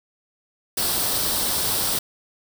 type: noise with comb filter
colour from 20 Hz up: white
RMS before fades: -23 dBFS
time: 0.77-1.99 s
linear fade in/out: 5 ms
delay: 0.22 ms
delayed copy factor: +0.5
effects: none